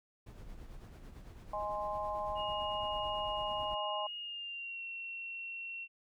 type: noise with tremolo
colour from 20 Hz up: brown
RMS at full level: -48 dBFS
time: 0.26-3.75 s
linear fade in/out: 10 ms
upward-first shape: sine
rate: 9 Hz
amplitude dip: 45%
type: chord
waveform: sine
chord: Ab major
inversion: second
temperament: equal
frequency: 622.3 / 830.6 / 1046.5 Hz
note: Eb5 / Ab5 / C6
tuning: 0 / 0 / 0 cents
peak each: -39 dBFS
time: 1.53-4.07 s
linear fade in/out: 5 ms
type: tone with pitch glide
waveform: sine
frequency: 2865 to 2723 Hz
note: F7 to F7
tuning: +44 to -44 cents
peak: -40 dBFS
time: 2.35-5.88 s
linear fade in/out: 50 ms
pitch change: -88 cents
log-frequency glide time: 4.15-4.83 s
effects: none